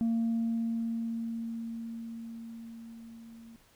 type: tone with level ramp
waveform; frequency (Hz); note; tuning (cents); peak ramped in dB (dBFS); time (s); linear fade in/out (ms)
sine; 229; A#3; -31; -23 to -48; 0.01-3.56; 0
effects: tanh soft clip ceiling -24 dBFS + pink hiss -63 dBFS RMS until 3.75 s